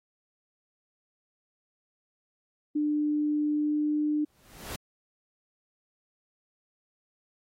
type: tone with pitch glide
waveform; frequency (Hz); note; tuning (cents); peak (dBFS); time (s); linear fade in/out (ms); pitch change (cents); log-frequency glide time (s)
sine; 298.5 to 300.2; D4 to D4; +28 to +38; -24; 2.75-4.25; 10; +10; 3.51-4.01
type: noise with exponential growth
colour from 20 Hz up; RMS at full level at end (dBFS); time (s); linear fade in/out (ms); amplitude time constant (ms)
pink; -35; 4.25-4.76; 5; 110
effects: AAC 48 kbps